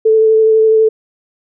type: tone with vibrato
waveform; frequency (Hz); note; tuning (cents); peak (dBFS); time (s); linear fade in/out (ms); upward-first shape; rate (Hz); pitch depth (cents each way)
sine; 440; A4; 0; -6; 0.05-0.89; 10; sine; 12; 13
effects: none